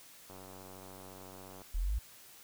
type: click train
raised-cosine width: 1 ms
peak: -37 dBFS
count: 125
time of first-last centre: 0.3-1.618 s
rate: 94.1 Hz
type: linear sweep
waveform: sine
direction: up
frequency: 36.87 to 58.27 Hz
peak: -30 dBFS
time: 1.74-1.99 s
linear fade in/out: 10 ms
effects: white hiss -56 dBFS RMS until 2.43 s